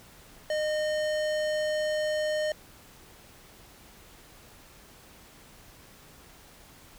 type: tone with hard clipping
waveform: sine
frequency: 612 Hz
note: D#5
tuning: 29 cents flat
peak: -28 dBFS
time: 0.5-2.52 s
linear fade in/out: 2 ms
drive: 17 dB
effects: pink hiss -53 dBFS RMS until 6.98 s